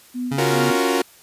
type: tone with tremolo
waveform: sine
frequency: 248.4 Hz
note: B3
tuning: 10 cents sharp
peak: -22 dBFS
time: 0.14-0.78 s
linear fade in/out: 20 ms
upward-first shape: sine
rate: 2.5 Hz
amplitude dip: 95%
type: tone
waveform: 25% pulse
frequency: 138.59 Hz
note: C#3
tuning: in tune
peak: -18 dBFS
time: 0.31-0.71 s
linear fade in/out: 10 ms
type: chord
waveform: sawtooth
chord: Gb major seventh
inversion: second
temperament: equal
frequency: 277.2 / 349.2 / 370 / 466.2 Hz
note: Db4 / F4 / Gb4 / Bb4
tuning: 0 / 0 / 0 / 0 cents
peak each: -19 dBFS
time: 0.38-1.02 s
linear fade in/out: 5 ms
effects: white hiss -49 dBFS RMS until 1.22 s + resampled to 32000 Hz